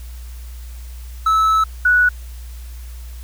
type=tone pair in turn; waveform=triangle / sine; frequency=1304 / 1472.3 Hz; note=E6 / F#6; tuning=-19 / -9 cents; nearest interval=major second; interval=210 cents; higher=second; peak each=-10 dBFS; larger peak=neither; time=1.26-1.64 / 1.85-2.09 s; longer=first; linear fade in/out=5 ms; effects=added 60 Hz sine -30 dBFS peak until 3.23 s + white hiss -46 dBFS RMS until 3.23 s